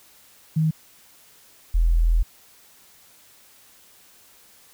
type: tone pair in turn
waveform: sine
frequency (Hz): 157.8 / 41.52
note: D#3 / E1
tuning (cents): +25 / +13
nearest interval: octave + major seventh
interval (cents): 2312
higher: first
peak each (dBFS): -17 / -15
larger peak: second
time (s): 0.56-0.71 / 1.74-2.23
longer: second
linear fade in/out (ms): 10
effects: white hiss -53 dBFS RMS until 4.73 s